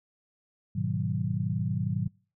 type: chord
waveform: sine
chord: G# minor seventh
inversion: none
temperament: equal with one note detuned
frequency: 103.83 / 123.47 / 155.56 / 185.96 Hz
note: G#2 / B2 / D#3 / F#3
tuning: 0 / 0 / 0 / +9 cents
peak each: -32 dBFS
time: 0.75-2.08 s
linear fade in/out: 10 ms
effects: noise-tail reverb RT60 0.4 s tail -26 dB re dry